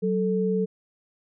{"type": "tone pair together", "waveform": "sine", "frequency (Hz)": [187.49, 439.8], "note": ["F#3", "A4"], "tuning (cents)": [23, -1], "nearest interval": "octave + minor third", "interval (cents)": 1476, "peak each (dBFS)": -24, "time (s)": [0.02, 0.66], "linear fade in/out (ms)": 20, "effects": []}